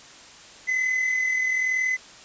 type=tone pair together; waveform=triangle; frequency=2026 / 2067 Hz; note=B6 / C7; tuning=+44 / -22 cents; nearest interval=unison; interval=34 cents; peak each=-20 / -31 dBFS; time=0.67-1.97 s; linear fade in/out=20 ms; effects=white hiss -46 dBFS RMS until 2.24 s + resampled to 16000 Hz